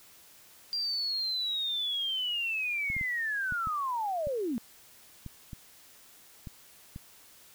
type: linear sweep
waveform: sine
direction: down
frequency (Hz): 4775 to 212.2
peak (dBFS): -29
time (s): 0.73-4.58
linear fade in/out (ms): 0
type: clicks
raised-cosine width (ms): 5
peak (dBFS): -28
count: 10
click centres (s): 2.901 / 2.966 / 3.012 / 3.523 / 3.672 / 4.271 / 5.263 / 5.532 / 6.472 / 6.961
effects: white hiss -56 dBFS RMS until 7.54 s